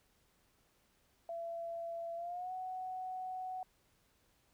sine tone with pitch glide, 674 to 743.5 Hz, E5 to F#5, +38 to +8 cents, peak -39 dBFS, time 1.29-3.63 s, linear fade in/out 2 ms, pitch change +170 cents, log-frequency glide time 2.15-2.52 s, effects pink hiss -73 dBFS RMS until 4.53 s

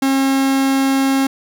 45% pulse tone, 270 Hz, C#4, 45 cents flat, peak -13 dBFS, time 0.02-1.27 s, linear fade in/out 5 ms, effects none

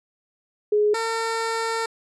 sine / 15% pulse tone pair in turn, 418.9 / 453.6 Hz, G#4 / A#4, +15 / -47 cents, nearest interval minor second, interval 138 cents, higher second, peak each -16 / -17 dBFS, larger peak first, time 0.72-0.94 / 0.94-1.86 s, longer second, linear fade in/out 5 ms, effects resampled to 22050 Hz

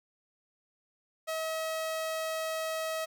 sawtooth tone, 640 Hz, D#5, 49 cents sharp, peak -28 dBFS, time 1.27-3.06 s, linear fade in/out 20 ms, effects none

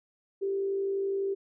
sine tone with frequency modulation, 392 Hz, G4, in tune, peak -27 dBFS, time 0.41-1.35 s, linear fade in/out 20 ms, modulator 51.9 Hz, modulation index 0.27, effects none

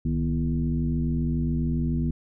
sine tone with frequency modulation, 155.56 Hz, D#3, in tune, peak -22 dBFS, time 0.05-2.11 s, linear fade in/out 5 ms, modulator 87.3 Hz, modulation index 1.3, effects none

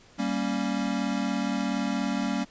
square chord, G diminished, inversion none, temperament equal, 196 / 233.1 / 277.2 Hz, G3 / Bb3 / Db4, 0 / 0 / 0 cents, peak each -31 dBFS, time 0.18-2.45 s, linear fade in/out 20 ms, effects pink hiss -55 dBFS RMS until 2.5 s + resampled to 16000 Hz

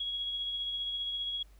sine tone with tremolo, 3322 Hz, G#7, in tune, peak -31 dBFS, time 0-1.43 s, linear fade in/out 5 ms, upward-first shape triangle, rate 15 Hz, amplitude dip 35%, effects added 50 Hz sine -54 dBFS peak until 1.59 s + pink hiss -67 dBFS RMS until 1.59 s

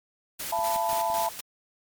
white noise with tremolo, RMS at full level -34 dBFS, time 0.39-1.41 s, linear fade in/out 10 ms, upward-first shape square, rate 4 Hz, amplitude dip 55%
sine chord, E suspended fourth, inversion none, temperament equal with one note detuned, 676.6 / 880 / 987.8 Hz, E5 / A5 / B5, +45 / 0 / 0 cents, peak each -28 / -27 / -31 dBFS, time 0.52-1.29 s, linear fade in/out 5 ms
click train, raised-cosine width 3 ms, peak -33 dBFS, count 4, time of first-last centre 0.59-1.101 s, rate 5.87 Hz
effects MP3 96 kbps

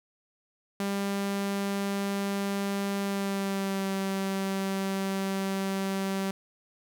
sawtooth tone with pitch glide, 198.7 to 193.71 Hz, G3 to G3, +24 to -20 cents, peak -24 dBFS, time 0.8-6.31 s, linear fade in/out 2 ms, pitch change -44 cents, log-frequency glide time 3.02-3.89 s, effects none

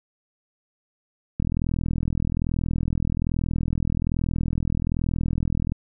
click train, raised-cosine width 5 ms, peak -12 dBFS, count 179, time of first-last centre 1.4-5.72 s, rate 41.2 Hz, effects none

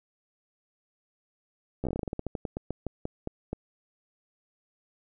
slowing click train, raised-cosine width 2 ms, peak -18 dBFS, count 21, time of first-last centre 1.84-3.53 s, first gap 13 ms, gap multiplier 1.17, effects none

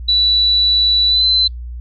sine tone with pitch glide, 3951 to 4050 Hz, B7 to B7, 0 to +43 cents, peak -10 dBFS, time 0.08-1.48 s, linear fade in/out 10 ms, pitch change +43 cents, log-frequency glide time 1.08-1.24 s, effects added 60 Hz sine -25 dBFS peak until 1.8 s + Opus 48 kbps

